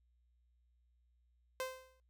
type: tone with exponential decay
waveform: sawtooth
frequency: 518 Hz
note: C5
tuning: 17 cents flat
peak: -32 dBFS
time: 1.6-2 s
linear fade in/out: 1 ms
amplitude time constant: 86 ms
effects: noise-tail reverb RT60 0.1 s tail -18 dB re dry + added 60 Hz sine -70 dBFS peak until 2.09 s